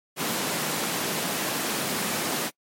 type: high-pass noise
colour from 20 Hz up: pink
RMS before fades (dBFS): -28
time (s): 0.16-2.51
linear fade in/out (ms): 50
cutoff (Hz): 160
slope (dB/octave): 24
effects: noise-tail reverb RT60 0.1 s tail -25 dB re dry + MP3 64 kbps